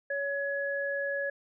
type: tone pair together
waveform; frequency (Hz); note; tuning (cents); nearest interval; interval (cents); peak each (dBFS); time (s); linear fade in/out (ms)
sine; 561 / 1686.4; C#5 / G#6; +21 / +26; octave + perfect fifth; 1905; -32 / -32; 0.1-1.3; 5
effects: none